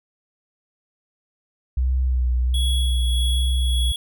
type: tone with vibrato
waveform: sine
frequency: 62.9 Hz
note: B1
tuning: 32 cents sharp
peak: -17 dBFS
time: 1.77-3.92 s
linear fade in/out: 5 ms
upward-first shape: sine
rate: 1.3 Hz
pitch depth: 41 cents each way
type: tone with tremolo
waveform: square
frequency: 3355 Hz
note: G#7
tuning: 17 cents sharp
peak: -25 dBFS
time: 2.54-3.96 s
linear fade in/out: 2 ms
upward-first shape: sine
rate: 1.7 Hz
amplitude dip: 40%
effects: none